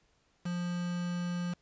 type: tone with quantisation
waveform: triangle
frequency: 175.6 Hz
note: F3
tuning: 10 cents sharp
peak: -30 dBFS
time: 0.45-1.54 s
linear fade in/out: 10 ms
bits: 7
effects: pink hiss -71 dBFS RMS until 1.61 s + resampled to 16000 Hz